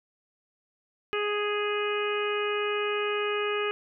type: harmonic tone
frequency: 415.3 Hz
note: G#4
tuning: in tune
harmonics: 1 / 2 / 3 / 4 / 5 / 6 / 7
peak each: -28 / -42 / -33 / -37 / -39 / -35 / -37 dBFS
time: 1.13-3.71 s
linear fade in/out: 0 ms
effects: none